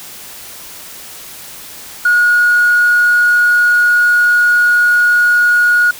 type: tone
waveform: triangle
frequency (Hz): 1446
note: F#6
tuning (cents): -40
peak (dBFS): -4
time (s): 2.05-5.91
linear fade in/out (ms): 5
effects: tanh soft clip ceiling -4 dBFS + white hiss -32 dBFS RMS until 5.99 s